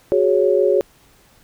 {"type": "chord", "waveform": "sine", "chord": "F# suspended second", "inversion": "none", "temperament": "just", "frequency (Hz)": [370, 416.2, 555], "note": ["F#4", "G#4", "C#5"], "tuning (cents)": [0, 4, 2], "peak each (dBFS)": -17, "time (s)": [0.12, 0.81], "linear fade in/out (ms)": 0, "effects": ["pink hiss -53 dBFS RMS until 1.43 s"]}